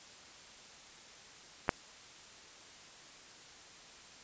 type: clicks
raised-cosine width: 0.5 ms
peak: -29 / -11 dBFS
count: 2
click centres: 1.681 / 1.692 s
effects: white hiss -54 dBFS RMS until 4.23 s + resampled to 16000 Hz